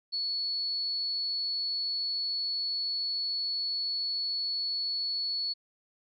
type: tone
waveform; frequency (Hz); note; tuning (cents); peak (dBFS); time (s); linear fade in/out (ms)
sine; 4407; C#8; -11; -29; 0.12-5.54; 20
effects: none